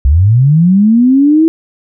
sine linear sweep, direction up, 61.74 to 329.6 Hz, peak -4 dBFS, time 0.05-1.48 s, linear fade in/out 0 ms, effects none

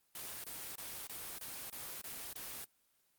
white noise bursts, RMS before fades -45 dBFS, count 8, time 0.15-2.645 s, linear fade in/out 2 ms, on 290 ms, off 25 ms, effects white hiss -75 dBFS RMS until 3.18 s + Opus 24 kbps

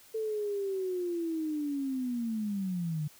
sine linear sweep, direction down, 445.7 to 146.5 Hz, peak -30 dBFS, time 0.14-3.08 s, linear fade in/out 10 ms, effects white hiss -57 dBFS RMS until 3.19 s

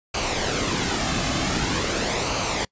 pink noise with flanger, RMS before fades -24 dBFS, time 0.14-2.65 s, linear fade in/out 5 ms, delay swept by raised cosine 0.55 to 2.15 ms, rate 0.45 Hz, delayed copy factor -0.5, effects noise-tail reverb RT60 0.1 s tail -26 dB re dry + resampled to 16000 Hz

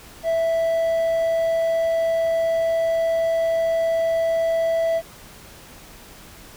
triangle tone, 659.3 Hz, E5, in tune, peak -16 dBFS, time 0.23-5.02 s, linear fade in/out 50 ms, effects pink hiss -44 dBFS RMS until 6.56 s

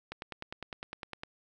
click train, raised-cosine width 0.3 ms, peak -23 dBFS, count 12, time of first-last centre 0.12-1.234 s, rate 9.87 Hz, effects none

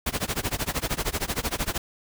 pink noise with tremolo, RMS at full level -25 dBFS, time 0.06-1.78 s, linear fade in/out 5 ms, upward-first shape sine, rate 13 Hz, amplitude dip 95%, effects none

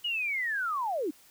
sine linear sweep, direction down, 2938 to 267.3 Hz, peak -28 dBFS, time 0.04-1.11 s, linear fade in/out 10 ms, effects white hiss -58 dBFS RMS until 1.3 s

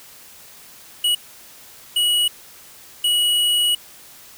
square tone bursts at uneven times, 2918 Hz, F#7, 25 cents flat, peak -16 dBFS, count 3, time 1.04-1.15 / 1.96-2.28 / 3.04-3.75 s, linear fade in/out 5 ms, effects white hiss -44 dBFS RMS until 4.37 s

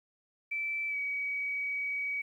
sine tone with pitch glide, 2324 to 2267 Hz, D7 to C#7, -19 to +38 cents, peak -31 dBFS, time 0.51-2.22 s, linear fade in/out 10 ms, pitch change -43 cents, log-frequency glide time 0.88-0.97 s, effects 11-bit

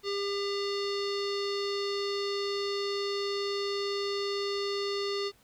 square tone with low-pass filter, 401.1 Hz, G4, 40 cents sharp, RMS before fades -32 dBFS, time 0.03-5.32 s, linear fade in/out 50 ms, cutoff 4500 Hz, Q 4.6, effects pink hiss -63 dBFS RMS until 5.43 s

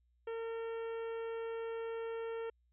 harmonic tone, 455.8 Hz, A#4, 39 cents flat, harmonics 1 / 2 / 3 / 4 / 5 / 6 / 7, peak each -38 / -51 / -52 / -56 / -60 / -60 / -63 dBFS, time 0.27-2.5 s, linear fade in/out 5 ms, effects added 60 Hz sine -70 dBFS peak until 2.72 s

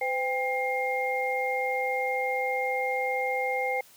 sine tone cluster, 510 / 795 / 2123 Hz, C5 / G5 / C7, -44 / +24 / +25 cents, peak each -30 dBFS, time 0.01-3.81 s, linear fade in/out 5 ms, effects white hiss -55 dBFS RMS until 3.96 s + high-pass 60 Hz 12 dB/octave

